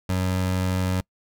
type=tone; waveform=25% pulse; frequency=92.5 Hz; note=F#2; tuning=in tune; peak=-18 dBFS; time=0.09-1.01 s; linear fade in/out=5 ms; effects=noise-tail reverb RT60 0.1 s tail -26 dB re dry